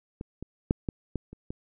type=clicks; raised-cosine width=3 ms; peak=-23 / -24 / -9 / -16 / -17 / -30 / -22 dBFS; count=7; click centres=0.211 / 0.426 / 0.709 / 0.888 / 1.157 / 1.33 / 1.505 s; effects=none